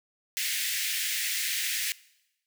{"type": "high-pass noise", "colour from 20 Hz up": "pink", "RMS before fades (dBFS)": -30, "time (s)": [0.37, 1.92], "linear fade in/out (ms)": 0, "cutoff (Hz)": 1800, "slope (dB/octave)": 48, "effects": ["noise-tail reverb RT60 0.9 s tail -21 dB re dry"]}